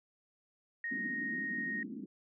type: tone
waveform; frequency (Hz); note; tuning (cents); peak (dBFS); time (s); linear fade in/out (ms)
sine; 1864.7; A#6; 0; -35; 0.84-1.83; 2
type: band-pass noise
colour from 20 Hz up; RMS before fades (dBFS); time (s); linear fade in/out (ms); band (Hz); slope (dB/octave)
pink; -43; 0.91-2.06; 5; 200 to 310; 48
effects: none